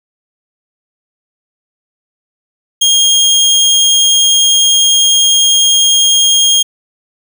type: tone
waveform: 25% pulse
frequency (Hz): 3242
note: G#7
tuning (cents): -42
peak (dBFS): -3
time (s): 2.81-6.63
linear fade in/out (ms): 10
effects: none